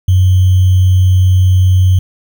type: tone with sample-and-hold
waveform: sine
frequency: 92.5 Hz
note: F#2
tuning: in tune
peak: -5 dBFS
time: 0.08-1.99 s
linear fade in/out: 5 ms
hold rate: 3150 Hz
effects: none